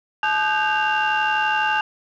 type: tone cluster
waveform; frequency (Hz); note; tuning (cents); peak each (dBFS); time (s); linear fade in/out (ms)
sine; 859 / 1222 / 1528 / 1600 / 2779; A5 / D#6 / G6 / G6 / F7; -42 / -32 / -45 / +35 / -9; -20 / -27 / -24 / -24 / -24; 0.23-1.81; 2
effects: tanh soft clip ceiling -12 dBFS